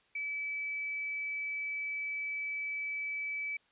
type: tone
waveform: sine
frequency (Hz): 2300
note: D7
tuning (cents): -37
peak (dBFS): -34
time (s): 0.15-3.57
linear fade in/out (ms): 5
effects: white hiss -69 dBFS RMS until 3.71 s + resampled to 8000 Hz